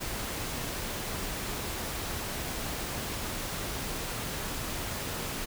pink noise, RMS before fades -35 dBFS, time 0-5.46 s, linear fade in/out 20 ms, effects none

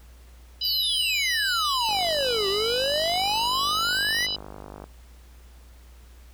harmonic tone, 992 Hz, B5, 7 cents sharp, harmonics 3 / 4 / 5, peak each -30 / -30 / -31 dBFS, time 0.61-4.36 s, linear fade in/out 5 ms
square exponential two-way sweep, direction down then up, 5000 to 383 to 2047 Hz, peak -25 dBFS, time 0.63-4.27 s, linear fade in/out 20 ms, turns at 2.48 s
click train, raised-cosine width 1 ms, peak -25 dBFS, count 150, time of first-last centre 1.89-4.84 s, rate 50.5 Hz
effects added 60 Hz sine -46 dBFS peak until 6.33 s + pink hiss -57 dBFS RMS until 6.33 s

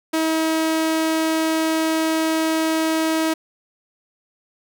sawtooth tone, 320 Hz, D#4, 49 cents sharp, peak -14 dBFS, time 0.13-3.34 s, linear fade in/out 10 ms, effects none

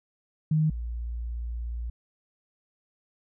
sine tone pair in turn, 155.56 / 58.45 Hz, D#3 / A#1, 0 / +5 cents, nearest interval octave + perfect fourth, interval 1695 cents, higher first, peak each -20 / -30 dBFS, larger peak first, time 0.51-0.7 / 0.7-1.9 s, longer second, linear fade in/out 5 ms, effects none

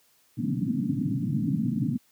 white band-pass noise, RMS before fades -27 dBFS, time 0.37-1.98 s, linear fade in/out 20 ms, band 110 to 290 Hz, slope 96 dB/octave, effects white hiss -64 dBFS RMS until 2.11 s + high-pass 60 Hz 12 dB/octave

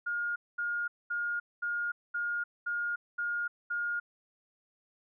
sine tone bursts, 1422 Hz, F6, 31 cents sharp, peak -30 dBFS, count 8, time 0.06-4 s, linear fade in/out 10 ms, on 300 ms, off 220 ms, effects none

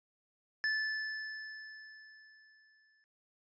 square tone with exponential decay, 1744 Hz, A6, 16 cents flat, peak -30 dBFS, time 0.64-3.04 s, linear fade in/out 0 ms, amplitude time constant 520 ms, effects resampled to 16000 Hz

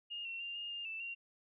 sine tone with pitch steps, 2837 / 2721 / 2789 / 2833 / 2811 / 2649 / 2759 Hz, F7 / F7 / F7 / F7 / F7 / E7 / F7, +27 / -46 / -3 / +24 / +11 / +8 / -22 cents, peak -40 dBFS, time 0.1-1.15 s, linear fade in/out 20 ms, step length 150 ms, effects none

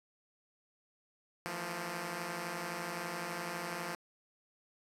5% pulse tone cluster, 162.7 / 174.6 / 225.3 Hz, E3 / F3 / A3, -22 / 0 / +41 cents, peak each -34 / -28 / -35 dBFS, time 1.46-3.95 s, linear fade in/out 0 ms, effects resampled to 32000 Hz + 9-bit

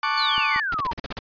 35% pulse chord, D major seventh, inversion second, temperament equal, 880 / 1108.7 / 1174.7 / 1480 Hz, A5 / C#6 / D6 / F#6, 0 / 0 / 0 / 0 cents, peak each -26 / -26 / -23 / -26 dBFS, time 0.03-0.6 s, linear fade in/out 2 ms
sine exponential sweep, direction down, 4560 to 909 Hz, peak -23 dBFS, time 0.17-0.92 s, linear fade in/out 5 ms
click train, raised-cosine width 3 ms, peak -25 dBFS, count 5, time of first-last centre 0.38-1.105 s, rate 5.52 Hz
pink noise bursts, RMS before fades -31 dBFS, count 8, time 0.72-1.19 s, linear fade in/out 2 ms, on 22 ms, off 42 ms
effects resampled to 11025 Hz

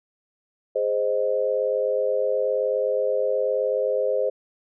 sine chord, Ab major, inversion none, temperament equal, 415.3 / 523.3 / 622.3 Hz, Ab4 / C5 / Eb5, 0 / 0 / 0 cents, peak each -27 / -22 / -27 dBFS, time 0.75-4.3 s, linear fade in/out 10 ms, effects none

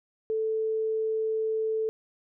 sine tone, 440 Hz, A4, in tune, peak -25 dBFS, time 0.3-1.89 s, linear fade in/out 0 ms, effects none

